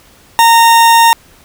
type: tone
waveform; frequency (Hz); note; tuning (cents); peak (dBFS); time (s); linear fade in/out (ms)
40% pulse; 922; A#5; -19; -3; 0.39-1.13; 0
effects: pink hiss -44 dBFS RMS until 1.44 s